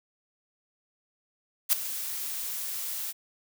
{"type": "noise with ADSR envelope", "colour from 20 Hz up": "blue", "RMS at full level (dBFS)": -19, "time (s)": [1.69, 3.13], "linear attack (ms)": 37, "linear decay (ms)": 8, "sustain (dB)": -15, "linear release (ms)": 29, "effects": []}